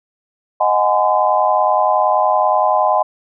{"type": "chord", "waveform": "sine", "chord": "Ab dominant seventh", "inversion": "second", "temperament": "equal with one note detuned", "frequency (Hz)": [622.3, 740, 830.6, 1022.6], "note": ["Eb5", "Gb5", "Ab5", "C6"], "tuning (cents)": [0, 0, 0, -40], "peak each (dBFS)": -17, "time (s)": [0.6, 3.03], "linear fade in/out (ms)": 10, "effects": []}